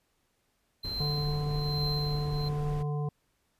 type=tone with tremolo; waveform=triangle; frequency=4114 Hz; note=C8; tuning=30 cents flat; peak=-30 dBFS; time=0.83-2.49 s; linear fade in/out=10 ms; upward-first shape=triangle; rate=1.2 Hz; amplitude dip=85%
type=noise; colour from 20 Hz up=brown; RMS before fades=-38 dBFS; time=0.84-2.83 s; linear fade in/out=10 ms
type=harmonic tone; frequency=147.3 Hz; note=D3; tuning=6 cents sharp; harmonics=1 / 3 / 5 / 7; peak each=-29 / -39 / -43 / -46 dBFS; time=1-3.09 s; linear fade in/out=5 ms
effects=pink hiss -74 dBFS RMS until 3.59 s + resampled to 32000 Hz

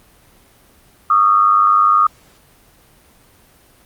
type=tone with amplitude modulation; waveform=sine; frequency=1232 Hz; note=D#6; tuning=17 cents flat; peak=-5 dBFS; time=1.1-2.07 s; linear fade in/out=5 ms; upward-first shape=sine; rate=100 Hz; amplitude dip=85%; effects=pink hiss -50 dBFS RMS until 3.85 s + Opus 32 kbps

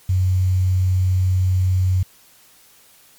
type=tone with quantisation; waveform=sine; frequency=92.5 Hz; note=F#2; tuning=in tune; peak=-14 dBFS; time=0.09-2.03 s; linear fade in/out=5 ms; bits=7; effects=white hiss -51 dBFS RMS until 3.18 s + MP3 96 kbps

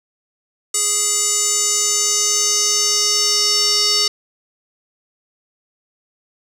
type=tone with band-pass filter sweep; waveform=square; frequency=415.3 Hz; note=G#4; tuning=in tune; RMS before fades=-17 dBFS; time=0.74-4.08 s; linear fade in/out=5 ms; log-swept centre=7800 to 5100 Hz; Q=4.7; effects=none

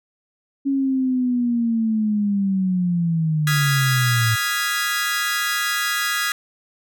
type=linear sweep; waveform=sine; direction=down; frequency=277.2 to 110 Hz; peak=-17 dBFS; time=0.65-4.36 s; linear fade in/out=20 ms
type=chord; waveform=sawtooth; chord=F half-diminished seventh; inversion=third; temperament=equal; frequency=1244.5 / 1396.9 / 1661.2 / 1975.5 Hz; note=Eb6 / F6 / Ab6 / Cb7; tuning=0 / 0 / 0 / 0 cents; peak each=-24 / -24 / -20 / -23 dBFS; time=3.47-6.32 s; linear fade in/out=2 ms
effects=none

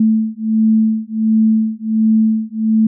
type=beating tone pair; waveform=sine; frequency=219.2 / 220.6 Hz; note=A3 / A3; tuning=-6 / +5 cents; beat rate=1.4 Hz; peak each=-14 dBFS; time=0-2.87 s; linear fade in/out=5 ms; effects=none

